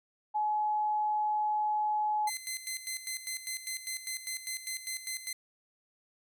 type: tone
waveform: sine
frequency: 848 Hz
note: G#5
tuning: 36 cents sharp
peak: -27 dBFS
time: 0.34-2.3 s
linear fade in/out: 20 ms
type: tone with tremolo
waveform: 10% pulse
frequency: 2059 Hz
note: C7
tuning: 28 cents flat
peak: -25 dBFS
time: 2.27-5.33 s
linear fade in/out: 5 ms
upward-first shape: square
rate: 5 Hz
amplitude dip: 70%
effects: none